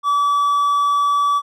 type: tone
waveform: triangle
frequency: 1149 Hz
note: D6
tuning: 38 cents flat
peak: -12 dBFS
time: 0.03-1.42 s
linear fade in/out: 50 ms
effects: none